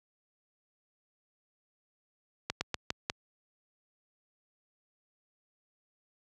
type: slowing click train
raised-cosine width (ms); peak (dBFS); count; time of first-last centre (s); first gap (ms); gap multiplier
0.2; -13; 5; 2.5-3.099; 110; 1.21
effects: high-pass 60 Hz 12 dB/octave